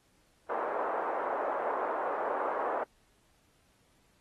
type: band-pass noise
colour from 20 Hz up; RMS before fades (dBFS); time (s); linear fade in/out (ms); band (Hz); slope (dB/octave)
pink; -33; 0.49-2.84; 10; 470 to 1200; 24
effects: pink hiss -69 dBFS RMS until 4.2 s + AAC 32 kbps